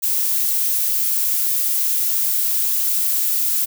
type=noise; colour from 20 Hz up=violet; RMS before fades=-19 dBFS; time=0.02-3.66 s; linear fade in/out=20 ms; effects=none